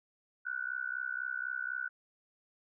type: tone with amplitude modulation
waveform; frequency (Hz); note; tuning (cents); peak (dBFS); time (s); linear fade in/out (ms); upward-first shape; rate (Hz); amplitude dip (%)
sine; 1480; F#6; 0; -30; 0.45-1.89; 20; sine; 64; 100
effects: none